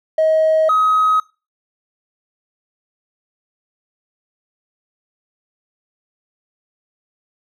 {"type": "tone pair in turn", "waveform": "triangle", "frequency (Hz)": [633, 1266], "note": ["D#5", "D#6"], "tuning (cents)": [30, 30], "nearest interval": "octave", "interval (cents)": 1200, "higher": "second", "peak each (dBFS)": -8, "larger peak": "neither", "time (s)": [[0.18, 0.69], [0.69, 1.2]], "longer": "neither", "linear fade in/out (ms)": 5, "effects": ["noise-tail reverb RT60 0.3 s tail -24 dB re dry", "tanh soft clip ceiling -8 dBFS"]}